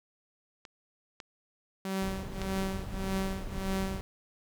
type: clicks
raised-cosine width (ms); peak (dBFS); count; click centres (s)
0.2; -29 / -25 / -20; 3; 0.652 / 1.202 / 2.417
type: tone with tremolo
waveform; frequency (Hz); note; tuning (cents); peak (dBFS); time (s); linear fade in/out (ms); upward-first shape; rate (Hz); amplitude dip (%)
sawtooth; 191.8; G3; -37; -25; 1.85-4.01; 2; triangle; 1.7; 95
type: noise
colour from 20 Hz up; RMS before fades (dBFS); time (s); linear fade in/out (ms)
brown; -38; 2.02-4.01; 0
effects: none